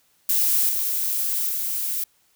violet noise with level steps, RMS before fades -20 / -24 / -26 dBFS, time 0.29-2.04 s, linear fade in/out 5 ms, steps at 0.69 / 1.49 s, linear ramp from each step 5 ms, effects white hiss -63 dBFS RMS until 2.35 s

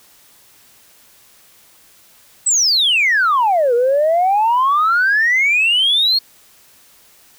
sine exponential two-way sweep, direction down then up, 8200 to 466.2 to 4359 Hz, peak -10 dBFS, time 2.46-6.19 s, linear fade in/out 10 ms, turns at 3.74 s, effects tanh soft clip ceiling -8 dBFS + white hiss -49 dBFS RMS until 7.38 s

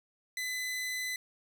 sawtooth tone, 2011 Hz, B6, 31 cents sharp, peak -30 dBFS, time 0.37-1.16 s, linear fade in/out 2 ms, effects none

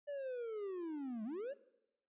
triangle linear two-way sweep, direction down then up, 587.3 to 207.7 to 587.3 Hz, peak -38 dBFS, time 0.07-1.54 s, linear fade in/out 20 ms, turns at 1.24 s, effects noise-tail reverb RT60 0.9 s tail -19 dB re dry + resampled to 8000 Hz

